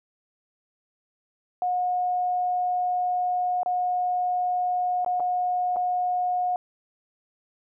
sine tone with dropouts, 723 Hz, F#5, 40 cents flat, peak -22 dBFS, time 1.62-6.56 s, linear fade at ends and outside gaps 1 ms, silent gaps 3.632-3.66 / 5.047-5.062 / 5.198-5.203 / 5.761-5.767 s, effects none

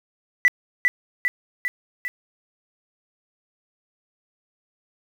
sine tone with echo, 1975.5 Hz, B6, in tune, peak -9 dBFS, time 0.45-0.48 s, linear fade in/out 0 ms, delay 400 ms, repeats 4, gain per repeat -4 dB, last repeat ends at 2.08 s, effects tanh soft clip ceiling -7 dBFS + 7-bit

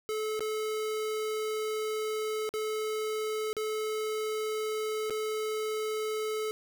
square tone with dropouts, 432.4 Hz, A4, 30 cents flat, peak -31 dBFS, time 0.09-6.51 s, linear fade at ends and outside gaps 0 ms, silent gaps 0.394-0.406 / 2.491-2.539 / 3.53-3.567 / 5.098-5.106 s, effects none

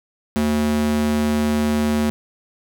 square tone with high-pass filter, 75 Hz, D2, 37 cents sharp, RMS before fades -19 dBFS, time 0.36-2.1 s, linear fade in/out 0 ms, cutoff 170 Hz, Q 6, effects none

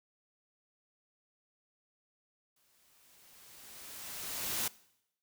white noise with exponential growth, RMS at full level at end -33 dBFS, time 2.56-4.68 s, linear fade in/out 5 ms, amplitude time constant 460 ms, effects noise-tail reverb RT60 0.8 s tail -21 dB re dry

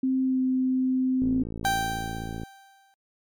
sine tone with pitch glide, 261.6 to 258.4 Hz, C4 to C4, 0 to -21 cents, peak -21 dBFS, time 0.03-1.43 s, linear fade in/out 5 ms, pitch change -21 cents, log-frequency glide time 0.23-0.41 s
click train, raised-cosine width 3 ms, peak -22 dBFS, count 69, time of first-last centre 1.22-2.434 s, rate 56 Hz
30% pulse tone with exponential decay, 783 Hz, G5, 2 cents flat, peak -18 dBFS, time 1.65-2.94 s, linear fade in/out 0 ms, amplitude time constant 280 ms
effects MP3 96 kbps

